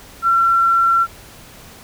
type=tone; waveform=sine; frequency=1358 Hz; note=F6; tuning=49 cents flat; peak=-11 dBFS; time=0.22-1.07 s; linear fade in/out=50 ms; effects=pink hiss -41 dBFS RMS until 1.83 s